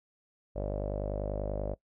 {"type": "tone with low-pass filter", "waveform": "sawtooth", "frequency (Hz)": 50.2, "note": "G1", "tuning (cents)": 42, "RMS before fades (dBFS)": -34, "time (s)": [0.55, 1.75], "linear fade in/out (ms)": 20, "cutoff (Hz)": 580, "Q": 7.9, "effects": ["noise-tail reverb RT60 0.1 s tail -20 dB re dry"]}